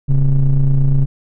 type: ring-modulated tone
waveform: triangle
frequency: 61.5 Hz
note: B1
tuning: 7 cents flat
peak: -4 dBFS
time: 0.08-1.06 s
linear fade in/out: 20 ms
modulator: 75.8 Hz
effects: none